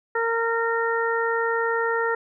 harmonic tone, 459.9 Hz, A#4, 23 cents flat, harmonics 1 / 2 / 3 / 4, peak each -24 / -28 / -27 / -28 dBFS, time 0.15-2.15 s, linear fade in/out 5 ms, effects none

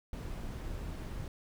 brown noise, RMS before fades -40 dBFS, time 0.13-1.28 s, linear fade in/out 2 ms, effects none

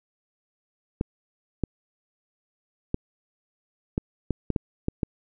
clicks, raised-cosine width 3 ms, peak -11 dBFS, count 9, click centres 1.011 / 1.637 / 2.944 / 3.979 / 4.307 / 4.503 / 4.562 / 4.884 / 5.032 s, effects none

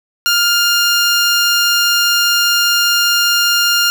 15% pulse tone, 1405 Hz, F6, 10 cents sharp, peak -4 dBFS, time 0.26-3.9 s, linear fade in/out 0 ms, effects none

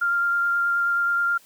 sine tone with vibrato, 1394 Hz, F6, 4 cents flat, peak -19 dBFS, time 0.01-1.38 s, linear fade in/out 10 ms, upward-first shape sine, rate 9.4 Hz, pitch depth 10 cents each way, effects white hiss -54 dBFS RMS until 1.45 s + high-pass 150 Hz 12 dB/octave

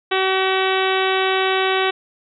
harmonic tone, 379.8 Hz, F#4, 45 cents sharp, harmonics 1 / 2 / 3 / 4 / 5 / 6 / 7 / 8 / 9 / 10, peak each -20 / -23 / -25 / -26 / -27 / -28 / -28 / -29 / -30 / -30 dBFS, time 0.11-1.91 s, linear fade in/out 10 ms, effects none

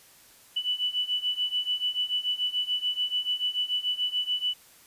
sine beating tone pair, 2969 / 2975.9 Hz, F#7 / F#7, +5 / +9 cents, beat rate 6.9 Hz, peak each -30 / -28 dBFS, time 0.56-4.54 s, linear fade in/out 10 ms, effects white hiss -55 dBFS RMS until 4.86 s + resampled to 32000 Hz

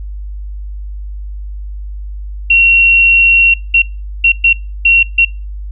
sine tone bursts at uneven times, 2735 Hz, F7, 37 cents flat, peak -4 dBFS, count 6, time 2.5-3.54 / 3.74-3.82 / 4.24-4.32 / 4.44-4.53 / 4.85-5.03 / 5.18-5.25 s, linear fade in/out 5 ms, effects noise-tail reverb RT60 0.3 s tail -24 dB re dry + added 50 Hz sine -21 dBFS peak until 5.71 s

